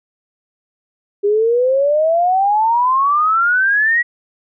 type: exponential sweep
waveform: sine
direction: up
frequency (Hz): 400.4 to 1941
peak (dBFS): -11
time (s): 1.23-4.03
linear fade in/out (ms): 20
effects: none